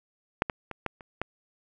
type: clicks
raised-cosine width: 0.5 ms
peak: -7 / -14 / -21 / -14 / -30 / -14 dBFS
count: 6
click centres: 0.421 / 0.498 / 0.713 / 0.863 / 1.008 / 1.216 s
effects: none